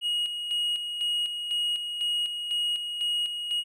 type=tone with tremolo; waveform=triangle; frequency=2886 Hz; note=F#7; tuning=44 cents flat; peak=-23 dBFS; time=0.01-3.64 s; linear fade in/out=50 ms; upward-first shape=square; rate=2 Hz; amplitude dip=50%; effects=none